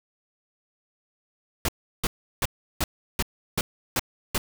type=noise bursts; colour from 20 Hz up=pink; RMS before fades=-24 dBFS; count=8; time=1.65-4.38 s; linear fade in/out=2 ms; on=35 ms; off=350 ms; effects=none